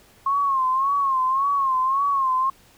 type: tone with vibrato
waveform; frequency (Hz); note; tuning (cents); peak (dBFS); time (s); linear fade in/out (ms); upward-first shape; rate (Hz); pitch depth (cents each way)
sine; 1079; C#6; -47; -18; 0.26-2.5; 5; sine; 1.8; 85
effects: pink hiss -54 dBFS RMS until 2.77 s